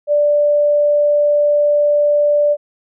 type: tone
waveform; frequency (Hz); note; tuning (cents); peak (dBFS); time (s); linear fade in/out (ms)
sine; 587.3; D5; 0; -10; 0.07-2.57; 50
effects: none